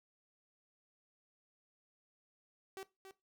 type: tone with echo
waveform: sawtooth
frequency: 384.4 Hz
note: G4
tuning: 34 cents flat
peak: -40 dBFS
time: 2.77-2.83 s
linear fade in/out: 0 ms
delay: 280 ms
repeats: 1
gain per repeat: -8 dB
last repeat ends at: 3.11 s
effects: noise-tail reverb RT60 0.2 s tail -17 dB re dry